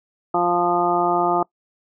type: harmonic tone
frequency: 175.1 Hz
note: F3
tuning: 5 cents sharp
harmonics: 1 / 2 / 3 / 4 / 5 / 6 / 7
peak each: -31 / -22 / -32 / -21 / -23 / -31 / -24 dBFS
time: 0.34-1.43 s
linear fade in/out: 5 ms
effects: noise-tail reverb RT60 0.1 s tail -23 dB re dry